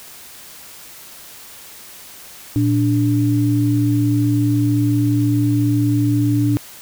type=tone pair together; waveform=sine; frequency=116.54 / 292.6 Hz; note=A#2 / D4; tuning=0 / -6 cents; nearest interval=octave + major third; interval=1594 cents; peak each=-16 dBFS; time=2.56-6.57 s; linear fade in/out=0 ms; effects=white hiss -39 dBFS RMS until 6.81 s